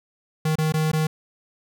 square tone with dropouts, 156.4 Hz, D#3, 9 cents sharp, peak -20 dBFS, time 0.45-1.07 s, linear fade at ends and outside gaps 5 ms, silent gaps 0.556-0.584 / 0.723-0.739 / 0.917-0.932 s, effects none

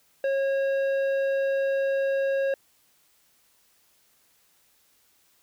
sine tone with tanh clipping, 545 Hz, C#5, 29 cents flat, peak -24 dBFS, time 0.24-2.54 s, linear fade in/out 2 ms, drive 10 dB, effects white hiss -64 dBFS RMS until 5.42 s

